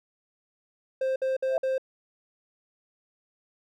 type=tone bursts; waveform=triangle; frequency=526 Hz; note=C5; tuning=9 cents sharp; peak=-22 dBFS; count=4; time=1.01-1.781 s; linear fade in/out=5 ms; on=150 ms; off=57 ms
type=tone with exponential growth; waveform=sine; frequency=656 Hz; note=E5; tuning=9 cents flat; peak=-21 dBFS; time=1.44-1.58 s; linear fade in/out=1 ms; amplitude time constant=29 ms
effects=none